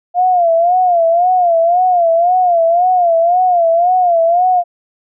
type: tone with vibrato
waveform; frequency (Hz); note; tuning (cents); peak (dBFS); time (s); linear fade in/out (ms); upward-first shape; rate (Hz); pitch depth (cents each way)
sine; 698.5; F5; 0; -8; 0.14-4.64; 50; sine; 1.9; 100
effects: none